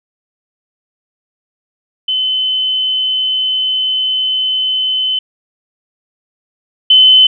sine tone pair in turn, 3043 / 3043 Hz, F#7 / F#7, +48 / +48 cents, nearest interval unison, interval 0 cents, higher neither, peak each -12 / -3 dBFS, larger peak second, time 2.08-5.19 / 6.9-7.27 s, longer first, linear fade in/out 5 ms, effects none

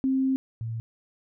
sine tone pair in turn, 264.9 / 113.72 Hz, C4 / A#2, +22 / -42 cents, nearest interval octave + minor third, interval 1464 cents, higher first, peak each -21 / -29 dBFS, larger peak first, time 0.04-0.36 / 0.61-0.8 s, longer first, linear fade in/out 0 ms, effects none

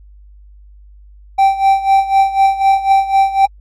triangle tone with tremolo, 780 Hz, G5, 9 cents flat, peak -4 dBFS, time 1.38-3.46 s, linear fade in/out 10 ms, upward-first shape sine, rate 4 Hz, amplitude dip 80%, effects added 50 Hz sine -38 dBFS peak until 3.6 s + AAC 48 kbps

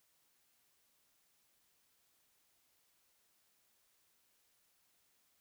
silence, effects white hiss -75 dBFS RMS until 5.4 s

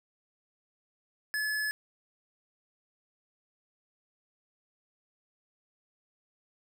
square tone, 1714 Hz, A6, 46 cents flat, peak -30 dBFS, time 1.34-1.71 s, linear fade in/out 0 ms, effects none

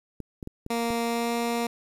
clicks, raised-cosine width 3 ms, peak -23 dBFS, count 5, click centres 0.203 / 0.428 / 0.474 / 0.664 / 0.905 s
15% pulse tone with pitch glide, 233.1 to 234.9 Hz, A#3 to A#3, 0 to +13 cents, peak -19 dBFS, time 0.7-1.67 s, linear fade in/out 5 ms, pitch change +13 cents, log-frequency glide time 1.04-1.33 s
effects resampled to 32000 Hz + 9-bit

